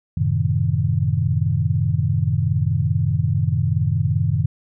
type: chord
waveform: sine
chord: F# diminished seventh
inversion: none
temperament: equal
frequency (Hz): 92.5 / 110 / 130.81 / 155.56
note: F#2 / A2 / C3 / Eb3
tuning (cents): 0 / 0 / 0 / 0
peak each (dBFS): -22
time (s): 0.17-4.46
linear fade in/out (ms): 5
effects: none